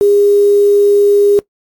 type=tone with quantisation; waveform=sine; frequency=407.2 Hz; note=G#4; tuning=34 cents flat; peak=-6 dBFS; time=0.01-1.39 s; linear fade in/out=0 ms; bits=5; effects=noise-tail reverb RT60 0.1 s tail -21 dB re dry + AAC 64 kbps